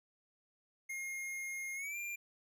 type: tone with pitch glide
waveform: square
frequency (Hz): 2138 to 2386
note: C7 to D7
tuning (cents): +37 to +27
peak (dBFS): -40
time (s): 0.89-2.16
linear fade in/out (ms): 10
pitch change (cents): +190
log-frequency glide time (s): 1.75-1.97
effects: none